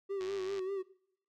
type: tone with vibrato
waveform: triangle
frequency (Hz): 384.3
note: G4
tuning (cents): -34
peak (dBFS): -32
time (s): 0.09-0.83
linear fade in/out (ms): 20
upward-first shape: sine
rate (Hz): 5.1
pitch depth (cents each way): 63
type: click train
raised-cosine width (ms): 0.2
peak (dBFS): -30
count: 40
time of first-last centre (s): 0.21-0.592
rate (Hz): 102
effects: noise-tail reverb RT60 0.7 s tail -21 dB re dry